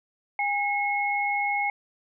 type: tone pair together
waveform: sine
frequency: 814 / 2173 Hz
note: G#5 / C#7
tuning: -35 / -35 cents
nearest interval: octave + perfect fourth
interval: 1700 cents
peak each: -26 dBFS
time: 0.39-1.7 s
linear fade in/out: 2 ms
effects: none